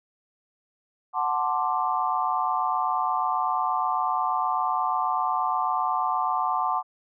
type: chord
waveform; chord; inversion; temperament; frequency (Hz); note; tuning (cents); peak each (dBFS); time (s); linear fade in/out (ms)
sine; D dominant seventh; first; equal; 740 / 880 / 1046.5 / 1174.7; F#5 / A5 / C6 / D6; 0 / 0 / 0 / 0; -28; 1.13-6.83; 50
effects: none